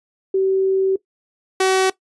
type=tone pair in turn; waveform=sine / sawtooth; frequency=383.3 / 378.5 Hz; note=G4 / F#4; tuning=-39 / +39 cents; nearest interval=unison; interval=22 cents; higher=first; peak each=-14 / -10 dBFS; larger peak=second; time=0.34-0.96 / 1.6-1.9 s; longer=first; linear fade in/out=5 ms; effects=noise-tail reverb RT60 0.1 s tail -18 dB re dry + resampled to 24000 Hz